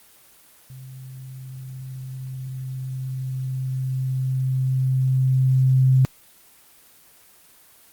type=tone with level ramp; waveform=sine; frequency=130.6 Hz; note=C3; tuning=3 cents flat; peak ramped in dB=-37 to -12 dBFS; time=0.7-6.05 s; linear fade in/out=0 ms; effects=white hiss -52 dBFS RMS until 7.92 s + Opus 24 kbps